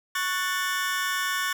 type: chord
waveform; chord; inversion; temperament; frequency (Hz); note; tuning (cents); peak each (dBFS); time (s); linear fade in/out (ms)
sawtooth; F# minor; second; just; 1110 / 1480 / 1776; C#6 / F#6 / A6; +2 / 0 / +16; -26; 0.15-1.53; 5
effects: none